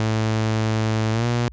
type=tone with pitch glide; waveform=sawtooth; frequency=110 to 119.96 Hz; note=A2 to B2; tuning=0 to -50 cents; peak=-15 dBFS; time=0-1.48 s; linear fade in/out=0 ms; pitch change=+150 cents; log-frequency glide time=1.12-1.26 s; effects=added 60 Hz sine -39 dBFS peak until 1.52 s + resampled to 16000 Hz